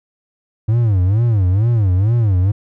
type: tone with vibrato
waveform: triangle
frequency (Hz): 103.83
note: G#2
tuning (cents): 0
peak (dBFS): -9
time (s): 0.68-2.52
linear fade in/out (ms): 10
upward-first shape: sine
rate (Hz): 2.2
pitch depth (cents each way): 250
effects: none